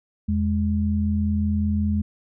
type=tone pair together; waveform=sine; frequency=83 / 208.3 Hz; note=E2 / G#3; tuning=+12 / +5 cents; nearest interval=octave + major third; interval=1593 cents; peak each=-22 dBFS; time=0.28-2.02 s; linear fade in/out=10 ms; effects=none